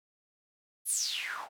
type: noise with band-pass filter sweep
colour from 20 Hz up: white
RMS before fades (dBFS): -34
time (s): 0.85-1.49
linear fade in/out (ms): 50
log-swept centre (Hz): 12000 to 710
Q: 8.8
effects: none